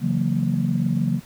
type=chord; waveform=sine; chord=F# dominant seventh; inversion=second; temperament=just; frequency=138.75 / 166.5 / 185 / 231.2 Hz; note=C#3 / E3 / F#3 / A#3; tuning=+2 / +18 / 0 / -14 cents; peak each=-24 dBFS; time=0-1.21 s; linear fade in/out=50 ms; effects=tanh soft clip ceiling -9 dBFS + pink hiss -48 dBFS RMS until 1.25 s